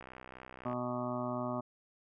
click train, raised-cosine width 0.5 ms, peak -33 dBFS, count 47, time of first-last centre 0.01-0.73 s, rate 63.9 Hz
harmonic tone, 123.47 Hz, B2, in tune, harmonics 1 / 2 / 3 / 5 / 6 / 7 / 8 / 9 / 10, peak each -43 / -38 / -45 / -39 / -47 / -46 / -49 / -43 / -46 dBFS, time 0.65-1.61 s, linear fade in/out 10 ms
effects none

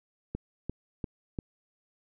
click train, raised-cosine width 3 ms, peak -20 dBFS, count 4, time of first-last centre 0.35-1.388 s, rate 2.89 Hz, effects none

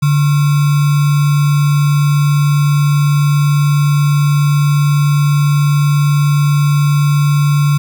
sine tone with sample-and-hold, 145.4 Hz, D3, 17 cents flat, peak -8 dBFS, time 0.02-7.78 s, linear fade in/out 10 ms, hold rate 1225 Hz, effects none

